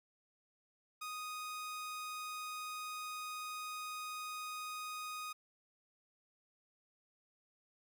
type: tone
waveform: sawtooth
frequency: 1244.5 Hz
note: D#6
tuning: in tune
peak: -38 dBFS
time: 1.01-5.33 s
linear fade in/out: 10 ms
effects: none